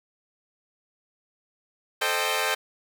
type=chord; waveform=10% pulse; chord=A half-diminished seventh; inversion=none; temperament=equal with one note detuned; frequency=440 / 523.3 / 614 / 784 Hz; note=A4 / C5 / Eb5 / G5; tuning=0 / 0 / -23 / 0 cents; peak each=-21 dBFS; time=2.01-2.55 s; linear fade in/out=10 ms; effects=none